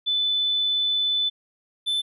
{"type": "tone pair in turn", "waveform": ["sine", "triangle"], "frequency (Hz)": [3503, 3522], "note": ["A7", "A7"], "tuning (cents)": [-8, 1], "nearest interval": "unison", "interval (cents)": 9, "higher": "second", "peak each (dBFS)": -20, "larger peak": "neither", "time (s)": [[0.06, 1.3], [1.86, 2.02]], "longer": "first", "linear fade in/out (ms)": 20, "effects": ["resampled to 32000 Hz"]}